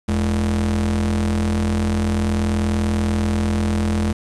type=ring-modulated tone; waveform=square; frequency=64.4 Hz; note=C2; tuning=27 cents flat; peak=-15 dBFS; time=0.08-4.13 s; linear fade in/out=10 ms; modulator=149 Hz; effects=resampled to 24000 Hz + 7-bit